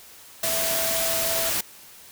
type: tone in noise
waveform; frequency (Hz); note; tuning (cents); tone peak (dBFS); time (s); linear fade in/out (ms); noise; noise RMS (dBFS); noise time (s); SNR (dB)
sine; 659.3; E5; 0; -29; 0.43-1.5; 5; white; -25; 0.43-1.61; -7
effects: white hiss -47 dBFS RMS until 2.11 s